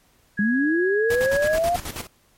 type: tone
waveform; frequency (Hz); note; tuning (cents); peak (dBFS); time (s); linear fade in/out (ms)
sine; 1661.2; G#6; 0; -24; 0.37-1.57; 20
type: linear sweep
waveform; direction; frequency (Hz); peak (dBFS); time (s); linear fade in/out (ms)
sine; up; 196 to 714; -18; 0.39-1.76; 2
type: noise with tremolo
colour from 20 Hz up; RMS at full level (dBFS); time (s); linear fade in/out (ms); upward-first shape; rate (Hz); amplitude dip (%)
pink; -30; 1.1-2.07; 5; square; 9.3; 70
effects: pink hiss -60 dBFS RMS until 2.37 s + MP3 64 kbps